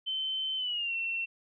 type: tone with pitch glide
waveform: sine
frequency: 3076 to 2709 Hz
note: G7 to E7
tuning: -33 to +47 cents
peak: -30 dBFS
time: 0.06-1.26 s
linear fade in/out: 20 ms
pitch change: -220 cents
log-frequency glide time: 0.57-0.94 s
effects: none